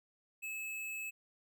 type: tone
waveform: square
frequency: 2596 Hz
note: E7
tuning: 27 cents flat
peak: -40 dBFS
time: 0.42-1.11 s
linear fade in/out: 20 ms
effects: none